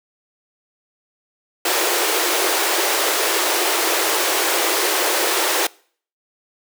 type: high-pass noise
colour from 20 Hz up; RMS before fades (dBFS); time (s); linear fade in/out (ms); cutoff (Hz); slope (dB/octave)
pink; -19; 1.65-5.67; 5; 320; 96
effects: noise-tail reverb RT60 0.5 s tail -24 dB re dry